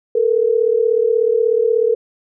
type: tone pair together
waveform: sine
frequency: 440 / 476.5 Hz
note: A4 / A#4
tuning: 0 / +38 cents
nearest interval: minor second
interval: 138 cents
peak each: -15 dBFS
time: 0.15-1.95 s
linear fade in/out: 5 ms
effects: none